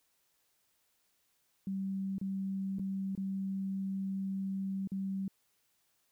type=tone with dropouts; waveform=sine; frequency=193.2 Hz; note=G3; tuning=25 cents flat; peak=-33 dBFS; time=1.67-5.28 s; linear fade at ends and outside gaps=2 ms; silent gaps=2.183-2.213 / 2.786-2.795 / 3.152-3.176 / 4.874-4.918 s; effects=white hiss -75 dBFS RMS until 6.11 s